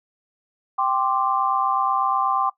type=chord; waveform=sine; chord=G suspended fourth; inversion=none; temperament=equal; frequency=784 / 1046.5 / 1174.7 Hz; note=G5 / C6 / D6; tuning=0 / 0 / 0 cents; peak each=-23 dBFS; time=0.78-2.5 s; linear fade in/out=10 ms; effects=noise-tail reverb RT60 0.1 s tail -18 dB re dry